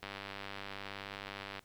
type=click train; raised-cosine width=0.3 ms; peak=-26 dBFS; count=156; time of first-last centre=0.03-1.593 s; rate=99.2 Hz; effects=pink hiss -67 dBFS RMS until 1.64 s